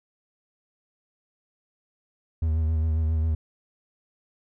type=tone with vibrato; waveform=triangle; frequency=79.5 Hz; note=D#2; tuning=38 cents sharp; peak=-19 dBFS; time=2.42-3.35 s; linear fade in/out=5 ms; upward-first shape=sine; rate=7.4 Hz; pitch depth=37 cents each way; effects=none